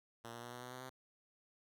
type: tone with pitch steps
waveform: 5% pulse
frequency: 116.54 / 118.58 / 120.65 / 122.76 / 124.9 / 127.09 / 129.31 Hz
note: A#2 / A#2 / B2 / B2 / B2 / C3 / C3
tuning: 0 / +30 / -40 / -10 / +20 / -50 / -20 cents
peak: -36 dBFS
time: 0.24-0.898 s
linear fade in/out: 10 ms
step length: 94 ms
effects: none